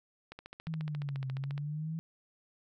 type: click train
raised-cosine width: 0.3 ms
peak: -29 dBFS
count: 19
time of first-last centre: 0.32-1.579 s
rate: 14.3 Hz
type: exponential two-way sweep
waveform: sine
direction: down then up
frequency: 164.1 to 130.81 to 164.1 Hz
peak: -34 dBFS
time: 0.67-1.99 s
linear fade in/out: 0 ms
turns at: 1.29 s
effects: none